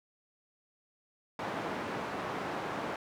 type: band-pass noise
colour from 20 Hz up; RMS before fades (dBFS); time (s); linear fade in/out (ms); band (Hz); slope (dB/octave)
white; -37; 1.39-2.96; 2; 140 to 1100; 12
effects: none